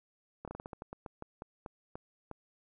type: slowing click train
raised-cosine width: 1 ms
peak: -28 dBFS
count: 15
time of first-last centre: 0.45-2.313 s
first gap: 27 ms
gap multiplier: 1.22
effects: none